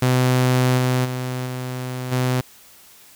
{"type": "tone with level steps", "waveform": "sawtooth", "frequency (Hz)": 127.1, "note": "C3", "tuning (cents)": -50, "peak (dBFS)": [-11, -13, -20, -22, -14], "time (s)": [0.02, 2.41], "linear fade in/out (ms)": 5, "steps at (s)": [0.77, 1.04, 1.45, 2.11], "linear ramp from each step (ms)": 20, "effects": ["white hiss -48 dBFS RMS until 3.15 s"]}